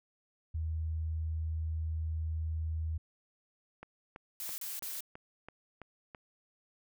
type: tone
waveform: sine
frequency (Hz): 79.8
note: D#2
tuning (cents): +44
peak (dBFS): -32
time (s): 0.54-2.98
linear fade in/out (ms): 10
type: click train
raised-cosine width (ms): 0.5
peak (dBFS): -31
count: 8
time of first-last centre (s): 3.83-6.148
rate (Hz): 3.02
type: noise bursts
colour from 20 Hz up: blue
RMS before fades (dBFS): -40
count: 3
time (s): 4.4-5.006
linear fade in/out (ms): 0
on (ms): 180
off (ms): 33
effects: none